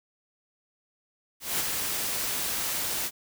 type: noise with ADSR envelope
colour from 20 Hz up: white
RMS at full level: -26 dBFS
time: 1.4-3.11 s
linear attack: 200 ms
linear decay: 13 ms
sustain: -4 dB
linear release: 52 ms
effects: none